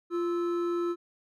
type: tone pair together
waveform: triangle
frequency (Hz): 346.9 / 1309.7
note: F4 / E6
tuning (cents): -12 / -12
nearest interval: octave + major seventh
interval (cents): 2300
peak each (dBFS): -25 / -36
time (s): 0.1-0.96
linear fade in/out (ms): 50
effects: none